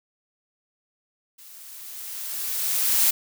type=noise with level ramp; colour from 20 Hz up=blue; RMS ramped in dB=-47 to -18 dBFS; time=1.38-3.11 s; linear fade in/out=10 ms; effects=none